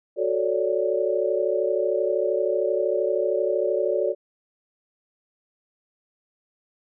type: chord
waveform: sine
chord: D major seventh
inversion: first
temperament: equal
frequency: 370 / 440 / 554.4 / 587.3 Hz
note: F#4 / A4 / C#5 / D5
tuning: 0 / 0 / 0 / 0 cents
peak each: -26 dBFS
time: 0.16-4.15 s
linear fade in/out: 50 ms
effects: none